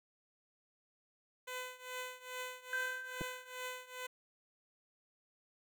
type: tone with tremolo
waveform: 10% pulse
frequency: 505 Hz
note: B4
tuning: 39 cents sharp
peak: -31 dBFS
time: 1.47-4.07 s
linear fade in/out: 10 ms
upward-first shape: triangle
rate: 2.4 Hz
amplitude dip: 90%
type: tone with exponential decay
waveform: sine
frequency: 1556 Hz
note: G6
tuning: 13 cents flat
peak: -33 dBFS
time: 2.73-3.88 s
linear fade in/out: 2 ms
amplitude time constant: 250 ms
type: clicks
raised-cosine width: 2 ms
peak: -28 dBFS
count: 2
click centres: 3.21 / 3.216 s
effects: none